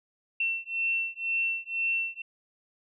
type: beating tone pair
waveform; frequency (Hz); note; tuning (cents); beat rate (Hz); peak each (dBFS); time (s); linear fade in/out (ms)
sine; 2700 / 2702; E7 / E7; +41 / +42; 2; -30; 0.4-2.22; 5
effects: none